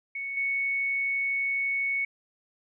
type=tone with level steps; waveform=sine; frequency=2217 Hz; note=C#7; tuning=in tune; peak=-31 / -25 dBFS; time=0.15-2.05 s; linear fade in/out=5 ms; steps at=0.37 s; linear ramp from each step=2 ms; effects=none